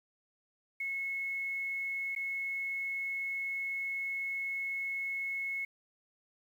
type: tone with dropouts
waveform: sine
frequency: 2186 Hz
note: C#7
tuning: 25 cents flat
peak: -33 dBFS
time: 0.8-5.65 s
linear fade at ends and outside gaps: 5 ms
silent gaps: 2.151-2.161 s
effects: 10-bit